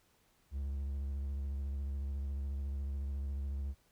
triangle tone with vibrato, 69.3 Hz, C#2, in tune, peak -33 dBFS, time 0.51-3.75 s, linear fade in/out 50 ms, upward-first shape square, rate 14 Hz, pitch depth 34 cents each way, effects pink hiss -71 dBFS RMS until 3.91 s

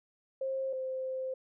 sine tone pair in turn, 532 / 521.4 Hz, C5 / C5, +29 / -6 cents, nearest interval unison, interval 35 cents, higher first, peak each -31 / -33 dBFS, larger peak first, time 0.41-0.73 / 0.73-1.34 s, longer second, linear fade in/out 5 ms, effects none

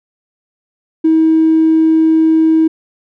triangle tone with tanh clipping, 320 Hz, D#4, 49 cents sharp, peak -6 dBFS, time 1.04-2.68 s, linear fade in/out 10 ms, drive 1 dB, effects none

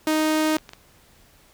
sawtooth tone, 311.1 Hz, D#4, in tune, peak -15 dBFS, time 0.07-0.57 s, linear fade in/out 2 ms
clicks, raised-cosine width 0.2 ms, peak -21 dBFS, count 4, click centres 0.542 / 0.584 / 0.692 / 0.734 s
effects pink hiss -55 dBFS RMS until 1.53 s

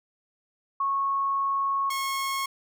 sine / sawtooth tone pair in turn, 1100 / 1088.6 Hz, C#6 / C#6, -14 / -32 cents, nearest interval unison, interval 18 cents, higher first, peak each -23 dBFS, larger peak neither, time 0.8-1.9 / 1.9-2.46 s, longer first, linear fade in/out 5 ms, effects none

